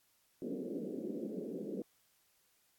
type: band-pass noise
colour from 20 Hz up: pink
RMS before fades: -41 dBFS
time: 0.42-1.82 s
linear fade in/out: 2 ms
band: 190 to 500 Hz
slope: 48 dB/octave
effects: white hiss -73 dBFS RMS until 2.78 s + AAC 64 kbps